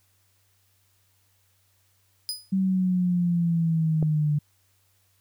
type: tone with exponential decay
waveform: sawtooth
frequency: 4978 Hz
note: D#8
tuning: in tune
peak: -22 dBFS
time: 2.29-2.51 s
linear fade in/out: 0 ms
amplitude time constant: 47 ms
type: linear sweep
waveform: sine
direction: down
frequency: 192.3 to 146.83 Hz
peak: -20 dBFS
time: 2.52-4.39 s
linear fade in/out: 10 ms
type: click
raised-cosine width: 2 ms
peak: -17 dBFS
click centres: 4.027 s
effects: added 96 Hz sine -67 dBFS peak until 5.2 s + white hiss -67 dBFS RMS until 5.2 s